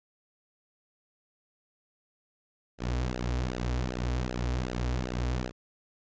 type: tone with flanger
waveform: sawtooth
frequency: 61.74 Hz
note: B1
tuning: in tune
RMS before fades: -31 dBFS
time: 2.78-5.52 s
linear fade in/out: 50 ms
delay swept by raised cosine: 0.86 to 5.76 ms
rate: 2.6 Hz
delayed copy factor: -0.85
effects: resampled to 16000 Hz